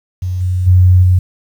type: tone with level steps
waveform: sine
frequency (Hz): 91.2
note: F#2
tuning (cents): -24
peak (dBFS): -15 / -12 / -4 / -6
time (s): 0.22-1.19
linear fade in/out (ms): 5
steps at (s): 0.4 / 0.66 / 1.02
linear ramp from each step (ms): 20
effects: 7-bit